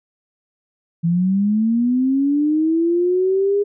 sine linear sweep, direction up, 164.5 to 410.9 Hz, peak -14 dBFS, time 1.03-3.64 s, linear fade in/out 20 ms, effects none

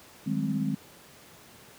sine chord, Ab major seventh, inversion second, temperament equal with one note detuned, 155.56 / 191.19 / 207.7 / 261.6 Hz, Eb3 / G3 / Ab3 / C4, 0 / -43 / 0 / 0 cents, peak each -31 / -33 / -30 / -31 dBFS, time 0.26-0.75 s, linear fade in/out 10 ms, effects pink hiss -52 dBFS RMS until 1.78 s + high-pass 100 Hz 12 dB/octave

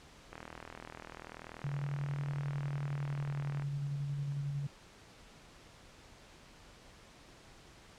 click train, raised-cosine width 0.5 ms, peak -30 dBFS, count 134, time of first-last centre 0.33-3.622 s, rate 40.4 Hz
sine tone with tremolo, 141.8 Hz, C#3, 40 cents sharp, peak -33 dBFS, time 1.64-4.67 s, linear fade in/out 5 ms, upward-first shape square, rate 11 Hz, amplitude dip 25%
effects pink hiss -57 dBFS RMS until 7.98 s + low-pass 7000 Hz 12 dB/octave

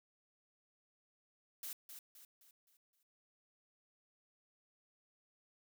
blue noise with echo, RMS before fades -45 dBFS, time 1.63-1.73 s, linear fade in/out 2 ms, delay 260 ms, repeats 5, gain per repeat -7 dB, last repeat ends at 3.03 s, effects none

